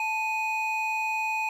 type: tone pair together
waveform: triangle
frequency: 878.7 / 2490 Hz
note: A5 / D#7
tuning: -3 / +1 cents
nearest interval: octave + tritone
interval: 1804 cents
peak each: -26 dBFS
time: 0-1.49 s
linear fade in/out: 2 ms
effects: tanh soft clip ceiling -19 dBFS